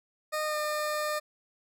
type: tone with pitch glide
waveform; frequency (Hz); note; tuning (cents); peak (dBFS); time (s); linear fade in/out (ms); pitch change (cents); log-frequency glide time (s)
20% pulse; 614 to 604.5; D#5 to D5; -23 to +50; -24; 0.32-1.2; 20; -27; 0.45-0.57
effects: none